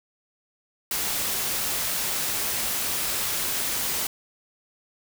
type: noise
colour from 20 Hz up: white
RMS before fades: -27 dBFS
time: 0.91-4.07 s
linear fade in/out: 2 ms
effects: none